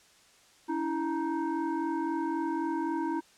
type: tone with frequency modulation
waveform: sine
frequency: 328.4 Hz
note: E4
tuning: 6 cents flat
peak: -28 dBFS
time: 0.68-3.21 s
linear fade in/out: 20 ms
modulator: 613 Hz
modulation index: 1.1
effects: white hiss -60 dBFS RMS until 3.37 s + low-pass 8000 Hz 12 dB/octave